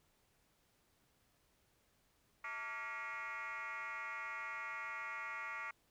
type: tone with frequency modulation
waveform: sine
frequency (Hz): 1661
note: G#6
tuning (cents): 0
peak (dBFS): -40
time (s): 2.44-5.71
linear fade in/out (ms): 5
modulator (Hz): 255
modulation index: 2.7
effects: tanh soft clip ceiling -38 dBFS + pink hiss -75 dBFS RMS until 5.9 s